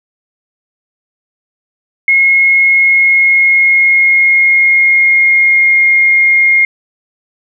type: tone with pitch glide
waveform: sine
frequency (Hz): 2163 to 2134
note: C#7 to C7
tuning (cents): -43 to +34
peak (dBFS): -5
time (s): 2.08-6.65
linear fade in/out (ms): 2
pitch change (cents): -23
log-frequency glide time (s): 2.66-5.85
effects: none